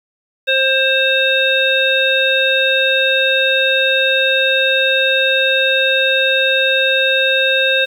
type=harmonic tone; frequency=530 Hz; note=C5; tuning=22 cents sharp; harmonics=1 / 3 / 5 / 7; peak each=-17 / -17 / -17 / -17 dBFS; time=0.47-7.86 s; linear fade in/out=20 ms; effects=7-bit